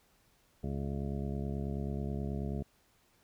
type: harmonic tone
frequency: 69.3 Hz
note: C#2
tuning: in tune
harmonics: 1 / 2 / 3 / 4 / 5 / 6 / 8 / 9 / 10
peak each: -38 / -38 / -39 / -48 / -47 / -45 / -54 / -51 / -52 dBFS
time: 0.63-2.63 s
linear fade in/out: 10 ms
effects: pink hiss -69 dBFS RMS until 3.23 s